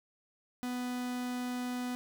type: tone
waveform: 45% pulse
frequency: 248 Hz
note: B3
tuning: 7 cents sharp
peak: -34 dBFS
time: 0.63-1.95 s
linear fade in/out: 0 ms
effects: none